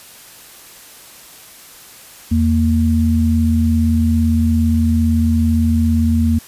sine tone pair together, 82.85 / 230.9 Hz, E2 / A#3, +9 / -16 cents, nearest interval octave + tritone, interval 1775 cents, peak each -14 dBFS, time 2.31-6.39 s, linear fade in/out 10 ms, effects white hiss -40 dBFS RMS until 6.47 s + resampled to 32000 Hz

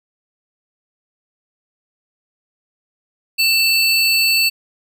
square tone pair together, 2665 / 4478 Hz, E7 / C#8, +18 / +17 cents, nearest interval major sixth, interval 899 cents, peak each -16 dBFS, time 3.38-4.5 s, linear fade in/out 20 ms, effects none

